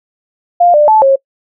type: tone with pitch steps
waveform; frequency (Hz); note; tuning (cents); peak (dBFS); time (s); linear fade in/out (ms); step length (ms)
sine; 701 / 595 / 869 / 542; F5 / D5 / A5 / C#5; +6 / +22 / -22 / -39; -4; 0.6-1.16; 10; 140
effects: noise-tail reverb RT60 0.1 s tail -26 dB re dry